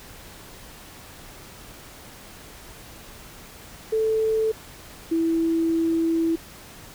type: tone pair in turn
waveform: sine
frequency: 440.3 / 328.7 Hz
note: A4 / E4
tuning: +1 / -5 cents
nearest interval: perfect fourth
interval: 506 cents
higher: first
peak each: -19 dBFS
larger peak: neither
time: 3.92-4.52 / 5.11-6.36 s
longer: second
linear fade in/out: 10 ms
effects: pink hiss -44 dBFS RMS until 6.94 s